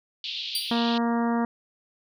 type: band-pass noise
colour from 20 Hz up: pink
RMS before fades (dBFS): -33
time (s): 0.24-0.98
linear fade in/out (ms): 2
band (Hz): 2900 to 4300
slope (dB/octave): 48
type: tone with exponential decay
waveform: sawtooth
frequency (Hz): 4699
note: D8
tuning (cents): 0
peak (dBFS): -20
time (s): 0.55-0.81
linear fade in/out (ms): 2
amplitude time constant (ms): 55
type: harmonic tone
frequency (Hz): 234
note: A#3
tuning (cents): +7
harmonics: 1 / 2 / 3 / 4 / 5 / 6 / 7 / 8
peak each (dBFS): -23 / -32 / -32 / -32 / -36 / -40 / -42 / -43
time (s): 0.71-1.45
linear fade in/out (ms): 2
effects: none